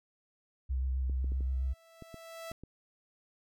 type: tone with vibrato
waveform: sine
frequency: 65 Hz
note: C2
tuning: 11 cents flat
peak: -29 dBFS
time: 0.69-1.74 s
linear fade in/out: 20 ms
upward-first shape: square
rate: 7.6 Hz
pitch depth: 21 cents each way
type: clicks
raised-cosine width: 3 ms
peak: -33 dBFS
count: 8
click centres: 1.097 / 1.244 / 1.32 / 1.407 / 2.023 / 2.143 / 2.515 / 2.636 s
type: tone with exponential growth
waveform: sawtooth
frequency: 659.3 Hz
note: E5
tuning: in tune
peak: -36 dBFS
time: 1.14-2.52 s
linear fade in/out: 2 ms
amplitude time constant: 300 ms
effects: none